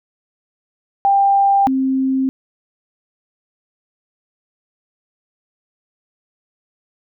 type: tone pair in turn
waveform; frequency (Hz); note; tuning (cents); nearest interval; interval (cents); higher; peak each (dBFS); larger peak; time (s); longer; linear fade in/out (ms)
sine; 793 / 264.6; G5 / C4; +20 / +20; octave + perfect fifth; 1900; first; -10 / -14; first; 1.05-1.67 / 1.67-2.29; neither; 0
effects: none